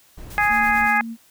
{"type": "noise", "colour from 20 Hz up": "brown", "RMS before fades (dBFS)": -37, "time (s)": [0.17, 0.88], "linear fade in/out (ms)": 10}
{"type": "noise with tremolo", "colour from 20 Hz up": "white", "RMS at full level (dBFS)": -40, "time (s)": [0.3, 0.98], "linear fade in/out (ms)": 5, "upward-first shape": "triangle", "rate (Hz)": 8.9, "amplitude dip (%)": 70}
{"type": "harmonic tone", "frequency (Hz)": 415.4, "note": "G#4", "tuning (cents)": 0, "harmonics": [2, 3, 4, 5, 6], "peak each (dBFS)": [-20, -25, -20, -22, -29], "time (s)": [0.38, 1.01], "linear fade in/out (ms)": 0}
{"type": "tone", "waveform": "sine", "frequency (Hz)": 228.6, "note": "A#3", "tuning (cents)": -34, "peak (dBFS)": -28, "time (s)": [0.48, 1.17], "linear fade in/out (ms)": 50}
{"effects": ["white hiss -55 dBFS RMS until 1.3 s"]}